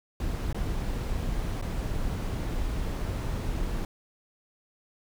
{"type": "noise with dropouts", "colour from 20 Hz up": "brown", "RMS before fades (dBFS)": -30, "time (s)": [0.2, 3.85], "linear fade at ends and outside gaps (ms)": 2, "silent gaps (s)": [[0.528, 0.545], [1.615, 1.623]], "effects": []}